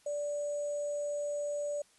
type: tone with sample-and-hold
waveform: sine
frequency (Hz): 583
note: D5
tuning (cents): -13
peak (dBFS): -32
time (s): 0.06-1.82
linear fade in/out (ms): 5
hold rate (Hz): 7350
effects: white hiss -65 dBFS RMS until 1.98 s + resampled to 24000 Hz